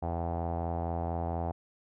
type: tone with low-pass filter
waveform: sawtooth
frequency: 84.3 Hz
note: E2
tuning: 39 cents sharp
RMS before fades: -33 dBFS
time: 0.02-1.52 s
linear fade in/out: 10 ms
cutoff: 760 Hz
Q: 5.2
effects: none